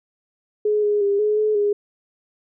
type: tone with pitch steps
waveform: sine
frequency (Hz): 421.5 / 415.2 / 401.9 / 422.7 / 427.9 / 411.2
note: G#4 / G#4 / G4 / G#4 / A4 / G#4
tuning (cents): +26 / 0 / +43 / +31 / -48 / -17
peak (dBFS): -16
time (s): 0.65-1.73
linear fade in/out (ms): 5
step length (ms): 180
effects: none